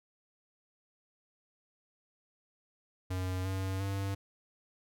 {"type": "tone with pitch steps", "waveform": "square", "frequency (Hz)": [92.5, 95.27, 98.11], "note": ["F#2", "G2", "G2"], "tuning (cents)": [0, -49, 2], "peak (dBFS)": -33, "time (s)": [3.1, 4.15], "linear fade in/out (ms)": 10, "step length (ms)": 350, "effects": []}